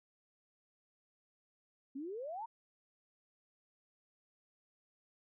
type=exponential sweep; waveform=sine; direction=up; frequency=258.1 to 958 Hz; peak=-40 dBFS; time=1.95-2.46 s; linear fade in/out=10 ms; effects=none